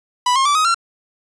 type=tone with pitch steps; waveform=45% pulse; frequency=987.8 / 1071 / 1161.2 / 1259 / 1365.1 Hz; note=B5 / C6 / D6 / D#6 / F6; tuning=0 / +40 / -20 / +20 / -40 cents; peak=-13 dBFS; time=0.26-0.745 s; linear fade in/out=5 ms; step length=97 ms; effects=resampled to 22050 Hz